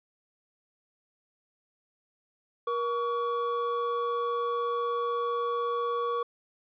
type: tone pair together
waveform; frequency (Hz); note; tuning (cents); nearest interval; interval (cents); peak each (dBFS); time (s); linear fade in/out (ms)
triangle; 475 / 1129; A#4 / C#6; +33 / +31; octave + minor third; 1498; -28; 2.67-6.23; 5
effects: resampled to 11025 Hz